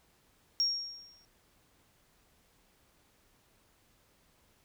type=tone with exponential decay; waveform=sine; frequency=5570 Hz; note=F8; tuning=5 cents flat; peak=-23 dBFS; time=0.6-1.25 s; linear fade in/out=0 ms; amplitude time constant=140 ms; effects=tanh soft clip ceiling -20 dBFS + pink hiss -68 dBFS RMS until 4.64 s